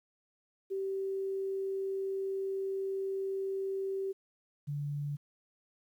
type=tone pair in turn; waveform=sine; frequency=387.3 / 144.78 Hz; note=G4 / D3; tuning=-21 / -24 cents; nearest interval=octave + perfect fourth; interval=1703 cents; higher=first; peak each=-32 / -33 dBFS; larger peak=first; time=0.7-4.13 / 4.67-5.17 s; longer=first; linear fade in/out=20 ms; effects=11-bit